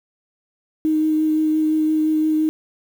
sine tone with vibrato, 311.1 Hz, D#4, in tune, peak -15 dBFS, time 0.85-2.49 s, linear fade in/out 0 ms, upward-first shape sine, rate 5.8 Hz, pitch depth 12 cents each way, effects 7-bit

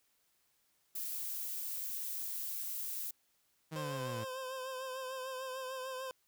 violet noise, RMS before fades -40 dBFS, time 0.95-3.11 s, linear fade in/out 5 ms
sawtooth linear sweep, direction down, 160.2 to 108.2 Hz, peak -36 dBFS, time 3.71-4.25 s, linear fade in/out 20 ms
25% pulse tone with vibrato, 520 Hz, C5, 11 cents flat, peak -36 dBFS, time 3.76-6.11 s, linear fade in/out 0 ms, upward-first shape triangle, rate 6.7 Hz, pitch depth 46 cents each way
effects white hiss -75 dBFS RMS until 6.27 s

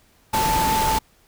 sine tone in noise, 880 Hz, A5, in tune, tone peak -19 dBFS, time 0.33-0.99 s, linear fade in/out 10 ms, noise pink, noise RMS -24 dBFS, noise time 0.33-0.99 s, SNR +2 dB, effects pink hiss -58 dBFS RMS until 1.27 s

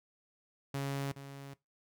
sawtooth tone with echo, 138.59 Hz, C#3, in tune, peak -30 dBFS, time 0.74-1.12 s, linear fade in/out 5 ms, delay 420 ms, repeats 1, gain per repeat -11 dB, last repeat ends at 1.54 s, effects noise-tail reverb RT60 0.2 s tail -20 dB re dry

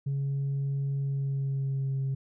sine tone with pitch glide, 138.59 to 134.88 Hz, C#3 to C#3, 0 to -47 cents, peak -25 dBFS, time 0.06-2.15 s, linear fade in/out 10 ms, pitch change -47 cents, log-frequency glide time 0.97-2.01 s, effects tanh soft clip ceiling -25 dBFS

